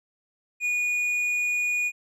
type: tone with tanh clipping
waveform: sine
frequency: 2453 Hz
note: D#7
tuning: 25 cents flat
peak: -24 dBFS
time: 0.6-1.92 s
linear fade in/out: 50 ms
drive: 6 dB
effects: none